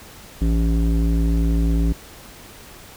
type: tone with low-pass filter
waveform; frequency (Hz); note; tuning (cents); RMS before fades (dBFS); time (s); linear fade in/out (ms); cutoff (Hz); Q
square; 56; A1; +31; -18; 0.41-1.93; 10; 280; 1.9
effects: pink hiss -42 dBFS RMS until 2.96 s